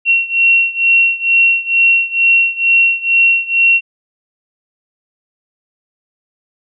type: beating tone pair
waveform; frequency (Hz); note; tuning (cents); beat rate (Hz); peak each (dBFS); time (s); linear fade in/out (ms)
sine; 2730 / 2732.2; F7 / F7; -40 / -39; 2.2; -11 / -13; 0.05-3.81; 50
effects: none